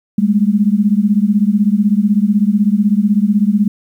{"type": "beating tone pair", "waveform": "sine", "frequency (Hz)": [200, 216], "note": ["G3", "A3"], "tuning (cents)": [35, -32], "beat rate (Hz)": 16, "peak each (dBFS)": [-12, -13], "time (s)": [0.18, 3.68], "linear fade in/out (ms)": 5, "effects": ["8-bit"]}